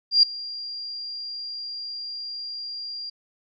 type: tone with ADSR envelope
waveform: sine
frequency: 4779 Hz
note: D8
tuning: 29 cents sharp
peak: -10 dBFS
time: 0.11-3.1 s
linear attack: 120 ms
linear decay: 4 ms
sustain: -21 dB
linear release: 9 ms
effects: none